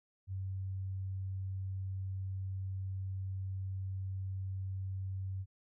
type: tone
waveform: sine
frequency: 95.4 Hz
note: G2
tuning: 47 cents flat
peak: -36 dBFS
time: 0.27-5.46 s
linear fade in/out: 50 ms
effects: none